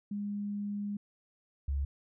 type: tone pair in turn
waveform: sine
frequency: 204.4 / 69.68 Hz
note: G#3 / C#2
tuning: -27 / +10 cents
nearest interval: octave + perfect fifth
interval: 1863 cents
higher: first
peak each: -33 / -29 dBFS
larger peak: second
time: 0.11-0.97 / 1.68-1.85 s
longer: first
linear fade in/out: 5 ms
effects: none